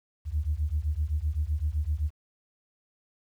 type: beating tone pair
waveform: sine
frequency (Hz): 71.8 / 79.6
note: D2 / D#2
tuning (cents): -39 / +40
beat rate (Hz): 7.8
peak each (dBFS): -28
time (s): 0.25-2.11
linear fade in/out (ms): 50
effects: tanh soft clip ceiling -18 dBFS + 10-bit